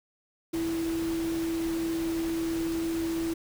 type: tone in noise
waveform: sine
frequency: 329.6 Hz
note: E4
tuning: in tune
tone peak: -27 dBFS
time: 0.53-3.34 s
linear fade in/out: 10 ms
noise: pink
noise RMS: -40 dBFS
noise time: 0.53-3.34 s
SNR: +10 dB
effects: none